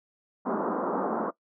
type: band-pass noise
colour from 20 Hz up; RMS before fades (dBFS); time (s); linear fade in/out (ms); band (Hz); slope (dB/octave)
pink; -29; 0.45-1.31; 20; 200 to 1300; 48
effects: noise-tail reverb RT60 0.1 s tail -19 dB re dry